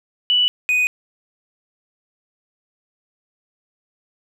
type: tone pair in turn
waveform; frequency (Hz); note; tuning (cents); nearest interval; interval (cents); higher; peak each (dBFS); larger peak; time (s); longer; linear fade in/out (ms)
sine / triangle; 2960 / 2489; F#7 / D#7; 0 / 0; minor third; 300; first; -13; neither; 0.3-0.48 / 0.69-0.87; neither; 0
effects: none